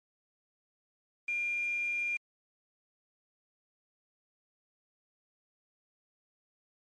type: tone with quantisation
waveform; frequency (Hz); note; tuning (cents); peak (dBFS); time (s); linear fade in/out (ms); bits
sine; 2400; D7; +37; -30; 1.28-2.17; 5; 8
effects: MP3 32 kbps